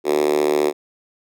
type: tone with high-pass filter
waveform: 5% pulse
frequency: 74.6 Hz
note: D2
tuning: 28 cents sharp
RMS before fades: -18 dBFS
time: 0.04-0.73 s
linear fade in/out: 50 ms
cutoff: 370 Hz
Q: 4.8
effects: none